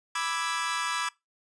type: chord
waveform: sawtooth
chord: E dominant seventh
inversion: second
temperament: equal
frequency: 987.8 / 1174.7 / 1318.5 / 1661.2 Hz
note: B5 / D6 / E6 / G#6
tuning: 0 / 0 / 0 / 0 cents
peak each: -30 dBFS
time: 0.15-1.09 s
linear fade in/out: 5 ms
effects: noise-tail reverb RT60 0.2 s tail -22 dB re dry + resampled to 22050 Hz